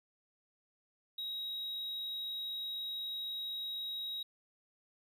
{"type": "tone", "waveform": "triangle", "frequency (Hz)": 3813, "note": "A#7", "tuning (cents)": 38, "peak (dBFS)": -36, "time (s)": [1.18, 4.23], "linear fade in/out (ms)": 5, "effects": []}